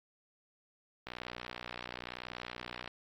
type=click train; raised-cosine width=0.3 ms; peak=-25 dBFS; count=111; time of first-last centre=1.07-2.876 s; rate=60.9 Hz; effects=AAC 48 kbps